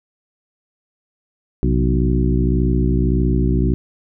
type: harmonic tone with a mistuned harmonic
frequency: 61.74 Hz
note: B1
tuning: in tune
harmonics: 1 / 2 / 3 / 4 / 5 / 6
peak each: -17 / -20 / -22 / -23 / -24 / -25 dBFS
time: 1.63-3.74 s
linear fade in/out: 0 ms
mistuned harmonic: 2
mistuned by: +110 cents
effects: none